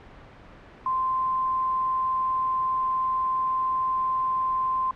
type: tone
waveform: sine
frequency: 1041 Hz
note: C6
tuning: 9 cents flat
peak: -22 dBFS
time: 0.86-4.91 s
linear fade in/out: 2 ms
effects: pink hiss -47 dBFS RMS until 4.95 s + low-pass 2000 Hz 12 dB/octave